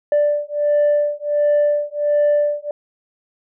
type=beating tone pair; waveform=sine; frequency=587.3 / 588.7 Hz; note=D5 / D5; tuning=0 / +4 cents; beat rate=1.4 Hz; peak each=-16 dBFS; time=0.12-2.71 s; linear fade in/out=2 ms; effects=tanh soft clip ceiling -10 dBFS